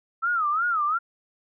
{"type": "tone with vibrato", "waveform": "sine", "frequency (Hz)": 1300, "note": "E6", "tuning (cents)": -24, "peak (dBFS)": -21, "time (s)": [0.22, 0.99], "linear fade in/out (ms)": 20, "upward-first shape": "sine", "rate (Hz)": 2.8, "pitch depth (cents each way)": 180, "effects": []}